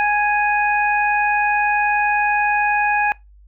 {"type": "harmonic tone", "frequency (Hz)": 830.6, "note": "G#5", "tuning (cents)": 0, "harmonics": [1, 2, 3], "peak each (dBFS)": [-17, -20, -22], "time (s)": [0, 3.12], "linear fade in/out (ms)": 0, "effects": ["noise-tail reverb RT60 0.2 s tail -22 dB re dry", "added 50 Hz sine -44 dBFS peak until 3.47 s"]}